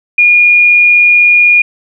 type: tone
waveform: sine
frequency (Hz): 2432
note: D#7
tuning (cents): -40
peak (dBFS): -3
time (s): 0.18-1.62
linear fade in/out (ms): 5
effects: none